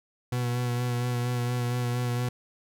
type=tone with vibrato; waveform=40% pulse; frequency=122.3 Hz; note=B2; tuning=16 cents flat; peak=-25 dBFS; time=0.32-2.29 s; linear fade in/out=5 ms; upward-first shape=sine; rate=4.3 Hz; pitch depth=23 cents each way; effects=none